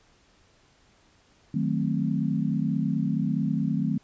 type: chord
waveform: sine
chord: D# diminished seventh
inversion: none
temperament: equal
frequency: 155.56 / 185 / 220 / 261.6 Hz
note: D#3 / F#3 / A3 / C4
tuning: 0 / 0 / 0 / 0 cents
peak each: -28 / -29 / -28 / -30 dBFS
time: 1.54-3.98 s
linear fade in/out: 5 ms
effects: pink hiss -61 dBFS RMS until 4.03 s + resampled to 16000 Hz